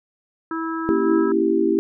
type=harmonic tone; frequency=326.1 Hz; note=E4; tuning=19 cents flat; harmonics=1 / 3 / 4 / 5; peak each=-25 / -33 / -29 / -35 dBFS; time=0.51-1.32 s; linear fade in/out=2 ms
type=chord; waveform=sine; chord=A# diminished seventh; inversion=none; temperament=equal; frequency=233.1 / 277.2 / 329.6 / 392 Hz; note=A#3 / C#4 / E4 / G4; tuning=0 / 0 / 0 / 0 cents; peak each=-25 / -25 / -19 / -20 dBFS; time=0.89-1.79 s; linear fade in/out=0 ms
effects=none